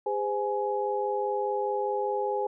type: tone cluster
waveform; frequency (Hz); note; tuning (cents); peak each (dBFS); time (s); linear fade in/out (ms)
sine; 408.1 / 513 / 839; G#4 / C5 / G#5; -30 / -34 / +17; -30 / -31 / -30; 0.06-2.47; 5
effects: none